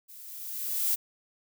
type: noise with level ramp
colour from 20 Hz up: violet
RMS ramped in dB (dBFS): -49 to -25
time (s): 0.08-0.96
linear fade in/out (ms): 20
effects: none